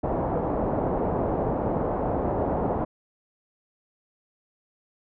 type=low-pass noise; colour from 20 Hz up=white; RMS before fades=-26 dBFS; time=0.03-2.85 s; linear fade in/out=10 ms; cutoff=780 Hz; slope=24 dB/octave; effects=none